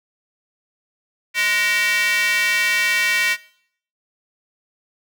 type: tone with high-pass filter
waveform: square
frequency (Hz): 208.3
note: G#3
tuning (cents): +5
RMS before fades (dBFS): -19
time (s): 1.34-3.37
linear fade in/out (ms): 50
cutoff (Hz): 2100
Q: 4.2
effects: noise-tail reverb RT60 0.6 s tail -19 dB re dry